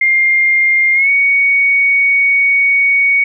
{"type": "tone with pitch glide", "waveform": "sine", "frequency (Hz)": [2113, 2235], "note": ["C7", "C#7"], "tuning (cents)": [16, 14], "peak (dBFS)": -8, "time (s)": [0.01, 3.24], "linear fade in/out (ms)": 5, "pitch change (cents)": 98, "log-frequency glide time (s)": [0.94, 1.1], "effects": []}